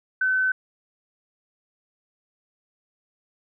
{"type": "tone", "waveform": "sine", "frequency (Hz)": 1520, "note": "F#6", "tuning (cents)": 46, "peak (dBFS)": -19, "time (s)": [0.21, 0.52], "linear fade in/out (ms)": 5, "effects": []}